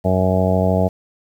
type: harmonic tone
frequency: 93 Hz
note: F#2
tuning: 9 cents sharp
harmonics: 1 / 2 / 3 / 4 / 5 / 6 / 7 / 8 / 9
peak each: -19 / -19 / -27 / -29 / -23 / -24 / -20 / -31 / -28 dBFS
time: 0.04-0.89 s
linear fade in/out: 20 ms
effects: 8-bit